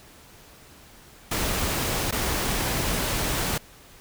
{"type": "noise with dropouts", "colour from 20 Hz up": "pink", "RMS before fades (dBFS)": -26, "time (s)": [1.31, 3.58], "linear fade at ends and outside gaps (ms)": 5, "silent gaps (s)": [2.111, 2.123], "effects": ["pink hiss -50 dBFS RMS until 4 s"]}